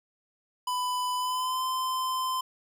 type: tone with pitch glide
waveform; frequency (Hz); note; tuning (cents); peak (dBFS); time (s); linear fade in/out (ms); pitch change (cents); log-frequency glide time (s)
square; 998 to 1031.4; B5 to C6; +18 to -25; -28; 0.67-2.41; 5; +57; 1.16-1.63
effects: none